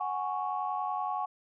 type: chord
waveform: sine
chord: F# suspended second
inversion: none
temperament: equal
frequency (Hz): 740 / 830.6 / 1108.7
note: F#5 / G#5 / C#6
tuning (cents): 0 / 0 / 0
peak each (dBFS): -34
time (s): 0-1.26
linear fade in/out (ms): 10
effects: tanh soft clip ceiling -20 dBFS